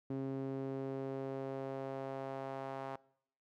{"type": "tone with band-pass filter sweep", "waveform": "sawtooth", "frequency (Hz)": 134.7, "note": "C#3", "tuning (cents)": -49, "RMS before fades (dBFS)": -41, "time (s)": [0.1, 2.96], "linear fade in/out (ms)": 5, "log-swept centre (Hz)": [300, 820], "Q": 1.7, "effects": ["noise-tail reverb RT60 0.7 s tail -23 dB re dry"]}